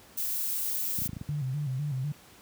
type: noise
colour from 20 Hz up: violet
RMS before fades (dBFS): -31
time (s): 0.17-1.08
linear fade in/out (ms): 10
type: clicks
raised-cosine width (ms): 5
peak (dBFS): -23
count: 8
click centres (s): 0.987 / 1.019 / 1.059 / 1.093 / 1.132 / 1.167 / 1.213 / 1.291
type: tone with vibrato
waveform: sine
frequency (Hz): 138.59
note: C#3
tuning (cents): 0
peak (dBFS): -28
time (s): 1.29-2.12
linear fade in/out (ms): 5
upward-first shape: square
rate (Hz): 4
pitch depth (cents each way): 110
effects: pink hiss -54 dBFS RMS until 2.41 s + high-pass 80 Hz 12 dB/octave